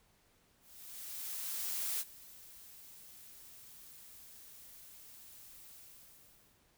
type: noise with ADSR envelope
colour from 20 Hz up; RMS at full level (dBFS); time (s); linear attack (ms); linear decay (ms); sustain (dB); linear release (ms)
blue; -36; 0.6-6.62; 1400; 39; -19; 860
effects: pink hiss -70 dBFS RMS until 6.77 s